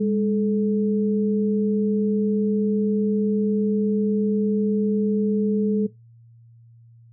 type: tone pair together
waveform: sine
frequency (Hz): 204.2 / 432.4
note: G#3 / A4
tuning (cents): -29 / -30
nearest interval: octave + minor second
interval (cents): 1299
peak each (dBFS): -20 / -24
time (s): 0-5.87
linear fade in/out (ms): 10
effects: noise-tail reverb RT60 0.2 s tail -20 dB re dry + added 116 Hz sine -47 dBFS peak until 7.12 s